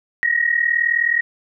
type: tone pair together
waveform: sine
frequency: 1868 / 1907.3 Hz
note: A#6 / A#6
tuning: +3 / +39 cents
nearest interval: unison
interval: 36 cents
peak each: -18 dBFS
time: 0.23-1.21 s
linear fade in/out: 0 ms
effects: none